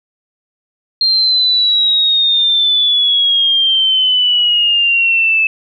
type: exponential sweep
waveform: sine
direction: down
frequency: 4200 to 2612 Hz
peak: -9 dBFS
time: 1.01-5.47 s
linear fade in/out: 2 ms
effects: none